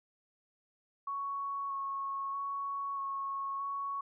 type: tone with vibrato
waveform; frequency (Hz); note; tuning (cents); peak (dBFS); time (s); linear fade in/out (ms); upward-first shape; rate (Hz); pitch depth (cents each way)
sine; 1106; C#6; -4; -34; 1.07-4.01; 5; square; 0.79; 11
effects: none